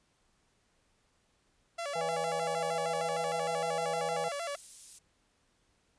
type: tone with vibrato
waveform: sawtooth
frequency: 622.3 Hz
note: D#5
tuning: in tune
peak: -31 dBFS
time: 1.78-4.56 s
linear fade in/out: 10 ms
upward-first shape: square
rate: 6.5 Hz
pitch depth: 150 cents each way
type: harmonic tone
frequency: 164 Hz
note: E3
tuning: 9 cents flat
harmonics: 1 / 3 / 4 / 5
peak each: -46 / -36 / -40 / -35 dBFS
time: 1.95-4.29 s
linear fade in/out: 10 ms
type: high-pass noise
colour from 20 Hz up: pink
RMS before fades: -48 dBFS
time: 2.07-4.99 s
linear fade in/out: 10 ms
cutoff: 9200 Hz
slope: 12 dB/octave
effects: pink hiss -72 dBFS RMS until 5.98 s + resampled to 22050 Hz